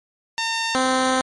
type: tone pair in turn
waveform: 10% pulse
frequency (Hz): 909 / 259.4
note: A#5 / C4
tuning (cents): -44 / -15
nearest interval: octave + minor seventh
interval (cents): 2171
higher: first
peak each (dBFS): -13 / -9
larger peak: second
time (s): 0.38-0.75 / 0.75-1.21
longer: second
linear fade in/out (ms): 0
effects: low-pass 12000 Hz 12 dB/octave + MP3 48 kbps

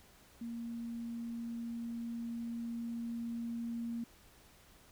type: tone with level ramp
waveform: sine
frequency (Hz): 233.1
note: A#3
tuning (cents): 0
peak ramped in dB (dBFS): -39 to -36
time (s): 0.41-4.04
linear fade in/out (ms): 5
effects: added 64 Hz sine -70 dBFS peak until 4.91 s + pink hiss -62 dBFS RMS until 4.91 s

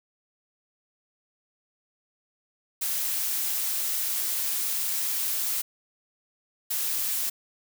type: noise bursts at uneven times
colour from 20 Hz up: blue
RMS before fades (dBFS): -28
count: 2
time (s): 2.81-5.62 / 6.7-7.3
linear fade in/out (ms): 10
effects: none

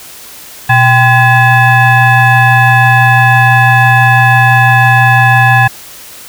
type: tone with frequency modulation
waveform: sine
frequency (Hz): 784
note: G5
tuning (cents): 0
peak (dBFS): -3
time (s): 0.69-5.68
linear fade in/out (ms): 10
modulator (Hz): 906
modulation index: 1.5
effects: white hiss -31 dBFS RMS until 6.28 s

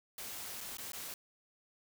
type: noise with dropouts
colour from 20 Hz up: white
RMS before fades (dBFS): -44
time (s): 0.18-1.14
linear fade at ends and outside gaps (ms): 2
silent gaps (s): 0.607-0.61 / 0.771-0.783 / 0.92-0.932
effects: none

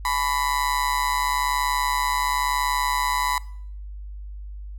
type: tone with amplitude modulation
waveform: 35% pulse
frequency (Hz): 995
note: B5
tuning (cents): +13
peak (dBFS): -16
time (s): 0.05-3.38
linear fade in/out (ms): 2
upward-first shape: sine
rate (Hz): 141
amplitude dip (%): 85
effects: noise-tail reverb RT60 0.6 s tail -21 dB re dry + added 50 Hz sine -33 dBFS peak until 4.78 s

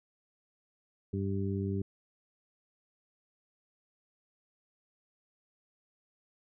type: harmonic tone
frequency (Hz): 98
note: G2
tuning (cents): 0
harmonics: 1 / 2 / 3 / 4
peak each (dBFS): -33 / -35 / -40 / -38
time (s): 1.13-1.82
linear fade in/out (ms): 5
effects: none

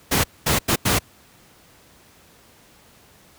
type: noise bursts at uneven times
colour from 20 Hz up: pink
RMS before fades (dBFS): -18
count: 4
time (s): 0.11-0.24 / 0.46-0.59 / 0.68-0.76 / 0.85-0.99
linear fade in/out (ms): 10
effects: pink hiss -52 dBFS RMS until 3.38 s + high-pass 60 Hz 12 dB/octave

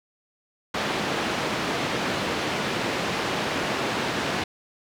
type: band-pass noise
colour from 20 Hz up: pink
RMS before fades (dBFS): -27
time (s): 0.74-4.44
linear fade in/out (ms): 5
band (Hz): 180 to 3800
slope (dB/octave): 12
effects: none

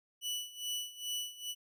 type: tone with tremolo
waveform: sawtooth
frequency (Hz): 2960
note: F#7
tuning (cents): 0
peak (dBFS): -31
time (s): 0.21-1.55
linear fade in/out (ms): 50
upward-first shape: sine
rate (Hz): 2.4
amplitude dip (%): 85
effects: none

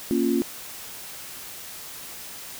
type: chord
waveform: sine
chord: Bb minor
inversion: none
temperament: equal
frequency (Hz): 233.1 / 277.2 / 349.2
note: Bb3 / Db4 / F4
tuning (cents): 0 / 0 / 0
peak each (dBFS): -24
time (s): 0.11-0.42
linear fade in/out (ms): 0
effects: white hiss -39 dBFS RMS until 2.59 s

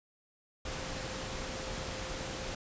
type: tone in noise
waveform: sine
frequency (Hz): 523.3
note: C5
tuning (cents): 0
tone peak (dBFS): -46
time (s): 0.65-2.55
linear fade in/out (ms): 5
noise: pink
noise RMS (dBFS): -39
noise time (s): 0.65-2.55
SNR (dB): -10
effects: resampled to 16000 Hz

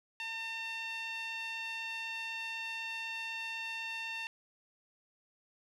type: tone with band-pass filter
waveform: sawtooth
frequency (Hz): 904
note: A5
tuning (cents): +47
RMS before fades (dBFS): -40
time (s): 0.2-4.27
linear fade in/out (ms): 0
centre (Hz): 2700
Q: 2.8
effects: none

